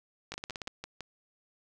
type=two click trains; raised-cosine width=0.2 ms; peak=-22 / -20 dBFS; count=5 / 7; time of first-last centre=0.34-1.007 / 0.32-0.677 s; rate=6 / 16.8 Hz; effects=none